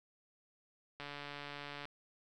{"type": "click train", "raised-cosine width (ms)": 0.3, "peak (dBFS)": -29, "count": 124, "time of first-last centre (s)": [1, 1.854], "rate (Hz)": 144, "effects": []}